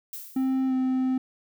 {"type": "noise with exponential decay", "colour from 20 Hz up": "violet", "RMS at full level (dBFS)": -35, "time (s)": [0.13, 0.73], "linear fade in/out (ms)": 1, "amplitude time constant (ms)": 130}
{"type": "tone with pitch glide", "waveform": "triangle", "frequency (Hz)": [263.1, 259], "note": ["C4", "C4"], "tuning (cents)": [10, -17], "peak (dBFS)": -20, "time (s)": [0.36, 1.18], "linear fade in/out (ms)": 5, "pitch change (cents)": -27, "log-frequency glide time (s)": [0.67, 0.73]}
{"effects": []}